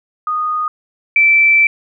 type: tone pair in turn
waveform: sine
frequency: 1236 / 2329 Hz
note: D#6 / D7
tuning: -12 / -15 cents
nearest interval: major seventh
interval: 1097 cents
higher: second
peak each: -15 / -7 dBFS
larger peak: second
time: 0.27-0.68 / 1.16-1.67 s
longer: second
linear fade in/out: 2 ms
effects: none